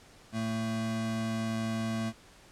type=tone pair together; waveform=square; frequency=112.1 / 223.8 Hz; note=A2 / A3; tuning=+33 / +30 cents; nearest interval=octave; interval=1197 cents; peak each=-37 / -32 dBFS; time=0.32-2.13 s; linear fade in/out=50 ms; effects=pink hiss -56 dBFS RMS until 2.51 s + low-pass 9000 Hz 12 dB/octave